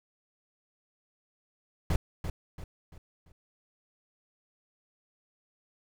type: noise with echo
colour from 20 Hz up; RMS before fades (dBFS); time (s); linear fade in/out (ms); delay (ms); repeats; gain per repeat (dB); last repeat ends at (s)
brown; -25; 1.9-1.96; 2; 340; 4; -8; 3.32
effects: none